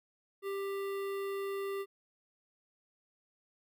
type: tone with notch filter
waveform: square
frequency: 394.6 Hz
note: G4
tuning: 11 cents sharp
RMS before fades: -37 dBFS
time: 0.42-1.86 s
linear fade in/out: 50 ms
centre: 6300 Hz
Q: 0.61
effects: none